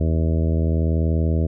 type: harmonic tone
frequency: 80.6 Hz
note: E2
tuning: 38 cents flat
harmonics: 1 / 2 / 3 / 4 / 5 / 6 / 7 / 8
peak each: -18 / -24 / -28 / -30 / -32 / -34 / -35 / -36 dBFS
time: 0-1.47 s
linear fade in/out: 10 ms
effects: none